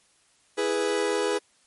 40% pulse chord, E major, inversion none, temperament equal, 329.6 / 415.3 / 493.9 Hz, E4 / G#4 / B4, 0 / 0 / 0 cents, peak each -31 / -25 / -27 dBFS, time 0.57-1.39 s, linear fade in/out 20 ms, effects white hiss -63 dBFS RMS until 1.66 s + MP3 48 kbps

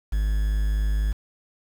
triangle tone with quantisation, 51.91 Hz, G#1, in tune, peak -18 dBFS, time 0.12-1.13 s, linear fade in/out 10 ms, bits 7, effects none

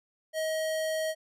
square tone, 633 Hz, D#5, 30 cents sharp, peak -29 dBFS, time 0.33-1.15 s, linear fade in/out 50 ms, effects resampled to 32000 Hz

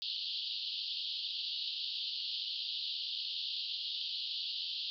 white band-pass noise, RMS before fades -39 dBFS, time 0.02-4.9 s, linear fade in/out 0 ms, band 2900 to 4700 Hz, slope 96 dB/octave, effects none

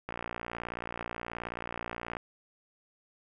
click train, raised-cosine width 0.5 ms, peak -21 dBFS, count 123, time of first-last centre 0.09-2.168 s, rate 58.7 Hz, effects none

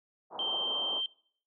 white low-pass noise, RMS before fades -40 dBFS, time 0.3-1.02 s, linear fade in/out 50 ms, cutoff 1100 Hz, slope 48 dB/octave
sine tone, 3136 Hz, G7, in tune, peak -30 dBFS, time 0.39-1.06 s, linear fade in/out 2 ms
effects noise-tail reverb RT60 0.6 s tail -22 dB re dry + high-pass 400 Hz 12 dB/octave

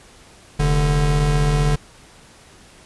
square tone pair together, 43.72 / 146.83 Hz, F1 / D3, +3 / 0 cents, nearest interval octave + major sixth, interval 2097 cents, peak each -19 / -18 dBFS, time 0.59-1.76 s, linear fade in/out 10 ms, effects pink hiss -47 dBFS RMS until 2.85 s + resampled to 24000 Hz

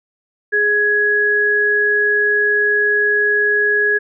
sine tone pair together, 417.4 / 1671.2 Hz, G#4 / G#6, +9 / +10 cents, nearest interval 2 octaves, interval 2401 cents, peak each -19 / -13 dBFS, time 0.52-3.99 s, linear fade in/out 20 ms, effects none

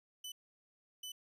sawtooth tone bursts at uneven times, 3000 Hz, F#7, 23 cents sharp, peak -40 dBFS, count 2, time 0.24-0.32 / 1.03-1.12 s, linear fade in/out 5 ms, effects resampled to 32000 Hz

